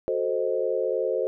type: chord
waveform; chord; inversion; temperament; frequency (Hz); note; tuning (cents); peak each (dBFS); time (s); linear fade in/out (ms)
sine; F# diminished seventh; none; equal; 370 / 440 / 523.3 / 622.3; F#4 / A4 / C5 / Eb5; 0 / 0 / 0 / 0; -30 / -28 / -26 / -32; 0.08-1.27; 0
effects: none

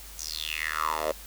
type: tone with high-pass filter sweep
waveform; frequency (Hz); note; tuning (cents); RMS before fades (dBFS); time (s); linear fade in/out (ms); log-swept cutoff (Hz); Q
10% pulse; 77.78; D#2; 0; -31; 0.18-1.12; 5; 6600 to 550; 6.2
effects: added 50 Hz sine -46 dBFS peak until 1.26 s + white hiss -46 dBFS RMS until 1.26 s

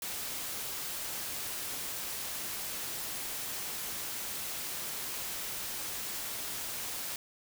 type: noise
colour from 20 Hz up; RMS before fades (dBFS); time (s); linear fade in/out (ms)
white; -38; 0.02-7.16; 2
effects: none

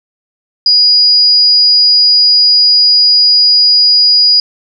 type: tone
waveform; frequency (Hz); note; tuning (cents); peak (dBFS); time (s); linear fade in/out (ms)
sine; 4900; D#8; -27; -4; 0.66-4.4; 2
effects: none

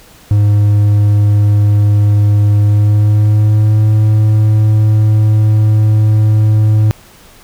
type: tone with pitch glide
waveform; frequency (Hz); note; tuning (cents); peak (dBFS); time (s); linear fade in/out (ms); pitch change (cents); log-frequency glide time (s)
triangle; 103.5 to 107.46; G#2 to A2; -5 to -40; -4; 0.31-6.91; 0; +65; 2.59-3.82
effects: pink hiss -41 dBFS RMS until 7.43 s

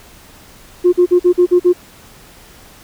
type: tone bursts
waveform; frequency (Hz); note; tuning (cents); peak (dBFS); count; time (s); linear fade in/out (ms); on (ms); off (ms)
sine; 356.2; F4; +34; -5; 7; 0.84-1.732; 20; 88; 46
effects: tanh soft clip ceiling -2 dBFS + pink hiss -42 dBFS RMS until 2.83 s

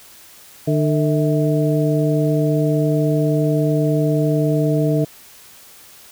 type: harmonic tone with a mistuned harmonic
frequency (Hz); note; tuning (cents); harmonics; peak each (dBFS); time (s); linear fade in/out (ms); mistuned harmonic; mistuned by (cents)
150.6; D3; +44; 1 / 2 / 3 / 4; -17 / -20 / -22 / -23; 0.67-5.05; 10; 4; +120
effects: white hiss -44 dBFS RMS until 6.11 s

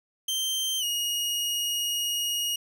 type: tone with pitch glide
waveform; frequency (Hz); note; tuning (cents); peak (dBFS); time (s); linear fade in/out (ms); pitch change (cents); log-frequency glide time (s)
sawtooth; 3136 to 2876; G7 to F#7; 0 to -50; -23; 0.28-2.56; 5; -150; 0.79-0.84
effects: none

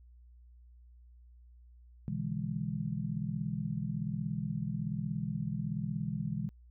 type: chord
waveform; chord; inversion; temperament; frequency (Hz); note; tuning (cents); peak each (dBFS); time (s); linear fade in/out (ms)
sine; E dominant seventh; second; just; 123.61 / 148.33 / 164.81 / 206; B2 / D3 / E3 / G#3; +2 / +18 / 0 / -14; -39 / -39 / -37 / -38; 2.08-6.49; 0
effects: added 60 Hz sine -54 dBFS peak until 6.7 s

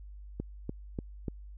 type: click train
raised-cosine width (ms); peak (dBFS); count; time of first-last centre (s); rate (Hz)
3; -21; 4; 0.4-1.282; 3.4
effects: added 50 Hz sine -44 dBFS peak until 1.57 s

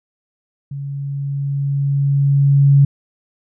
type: tone with level ramp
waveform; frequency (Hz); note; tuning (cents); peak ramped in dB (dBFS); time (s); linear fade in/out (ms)
sine; 140; C#3; +18; -24 to -6; 0.71-2.85; 5
effects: none

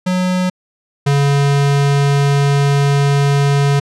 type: tone pair in turn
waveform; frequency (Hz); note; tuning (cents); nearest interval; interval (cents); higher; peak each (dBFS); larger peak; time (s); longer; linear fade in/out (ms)
square; 183 / 141.29; F#3 / C#3; -19 / +33; major third; 448; first; -14 / -11; second; 0.06-0.5 / 1.06-3.8; second; 10
effects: low-pass 8000 Hz 12 dB/octave

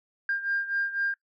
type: beating tone pair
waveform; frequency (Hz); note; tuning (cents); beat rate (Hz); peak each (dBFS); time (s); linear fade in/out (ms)
sine; 1600 / 1604; G6 / G6; +35 / +39; 4; -27 / -31; 0.29-1.14; 2
effects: noise-tail reverb RT60 0.1 s tail -22 dB re dry + tanh soft clip ceiling -19 dBFS

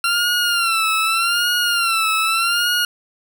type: tone with vibrato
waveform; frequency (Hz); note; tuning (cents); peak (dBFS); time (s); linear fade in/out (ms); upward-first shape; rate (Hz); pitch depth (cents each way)
20% pulse; 1370; F6; -34; -11; 0.04-2.85; 2; sine; 0.83; 89
effects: none

